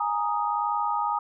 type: chord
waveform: sine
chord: Ab suspended second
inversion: none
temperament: equal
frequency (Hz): 830.6 / 932.3 / 1244.5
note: Ab5 / Bb5 / Eb6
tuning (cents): 0 / 0 / 0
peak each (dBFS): -28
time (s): 0-1.19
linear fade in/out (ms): 5
effects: none